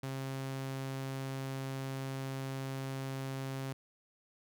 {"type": "tone", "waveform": "sawtooth", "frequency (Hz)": 134.2, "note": "C3", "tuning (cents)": 44, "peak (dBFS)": -33, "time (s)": [0.03, 3.73], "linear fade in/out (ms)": 5, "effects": []}